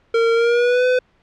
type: tone with pitch glide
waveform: square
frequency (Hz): 459.4 to 503.9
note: A#4 to B4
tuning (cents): -25 to +35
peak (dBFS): -14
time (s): 0.14-0.99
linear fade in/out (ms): 5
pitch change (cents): +160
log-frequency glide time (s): 0.34-0.86
effects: pink hiss -59 dBFS RMS until 1.22 s + low-pass 3000 Hz 12 dB/octave